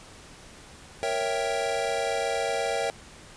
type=chord; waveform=square; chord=A# diminished seventh; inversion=none; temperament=equal; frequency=466.2 / 554.4 / 659.3 / 784 Hz; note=A#4 / C#5 / E5 / G5; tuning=0 / 0 / 0 / 0 cents; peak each=-32 dBFS; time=1.03-2.9 s; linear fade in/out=0 ms; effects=pink hiss -48 dBFS RMS until 3.36 s + resampled to 22050 Hz